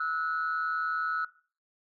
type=tone pair together; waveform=sine; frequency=1305.2 / 1465 Hz; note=E6 / F#6; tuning=-18 / -18 cents; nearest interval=major second; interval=200 cents; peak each=-29 / -31 dBFS; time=0-1.25 s; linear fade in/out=5 ms; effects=noise-tail reverb RT60 0.4 s tail -17 dB re dry + tanh soft clip ceiling -22 dBFS